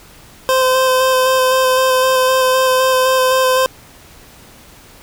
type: tone with vibrato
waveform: 25% pulse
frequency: 517 Hz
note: C5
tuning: 21 cents flat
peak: -7 dBFS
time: 0.49-3.66 s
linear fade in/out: 0 ms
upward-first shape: square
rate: 3.9 Hz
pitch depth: 12 cents each way
effects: pink hiss -42 dBFS RMS until 5.02 s